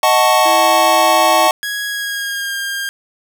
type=chord; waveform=square; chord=D# half-diminished seventh; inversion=none; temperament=equal; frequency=622.3 / 740 / 880 / 1108.7 Hz; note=D#5 / F#5 / A5 / C#6; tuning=0 / 0 / 0 / 0 cents; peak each=-16 dBFS; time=0.03-1.51 s; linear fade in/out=2 ms
type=tone; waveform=square; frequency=329.6 Hz; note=E4; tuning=in tune; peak=-25 dBFS; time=0.45-1.48 s; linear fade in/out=10 ms
type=tone with pitch glide; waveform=sawtooth; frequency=1661.2 to 1607.4 Hz; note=G#6 to G6; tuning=0 to +43 cents; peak=-16 dBFS; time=1.63-2.89 s; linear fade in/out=0 ms; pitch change=-57 cents; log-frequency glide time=1.87-2.54 s
effects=none